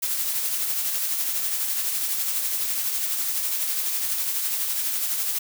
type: noise with tremolo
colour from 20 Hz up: blue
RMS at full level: -24 dBFS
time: 0.02-5.39 s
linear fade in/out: 10 ms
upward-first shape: triangle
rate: 12 Hz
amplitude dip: 40%
effects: none